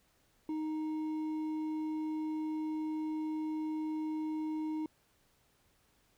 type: tone with hard clipping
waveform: triangle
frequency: 311.1 Hz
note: D#4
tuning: in tune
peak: -35 dBFS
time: 0.49-4.86 s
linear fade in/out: 2 ms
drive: 8 dB
effects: pink hiss -71 dBFS RMS until 6.17 s